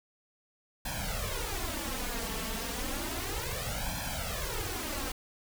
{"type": "noise with flanger", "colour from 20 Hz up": "pink", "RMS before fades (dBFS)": -35, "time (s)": [0.85, 5.12], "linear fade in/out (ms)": 5, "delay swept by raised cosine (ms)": [1.2, 4.5], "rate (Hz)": 0.32, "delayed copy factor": 0.95, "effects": []}